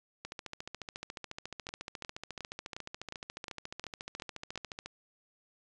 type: two click trains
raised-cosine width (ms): 0.2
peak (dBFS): -23 / -23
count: 66 / 9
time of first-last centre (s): 0.25-4.86 / 1.69-4.557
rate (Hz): 14.1 / 2.79
effects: resampled to 22050 Hz